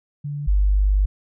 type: tone pair in turn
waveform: sine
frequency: 145 / 49.55 Hz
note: D3 / G1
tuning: -22 / +19 cents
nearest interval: octave + perfect fifth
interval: 1859 cents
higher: first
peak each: -25 / -14 dBFS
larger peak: second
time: 0.24-0.47 / 0.47-1.06 s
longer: second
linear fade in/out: 10 ms
effects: none